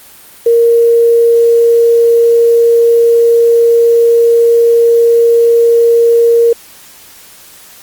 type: tone with quantisation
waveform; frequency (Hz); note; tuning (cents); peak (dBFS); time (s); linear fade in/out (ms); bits
sine; 466.2; A#4; 0; -4; 0.46-6.53; 5; 5
effects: white hiss -37 dBFS RMS until 7.82 s + Opus 32 kbps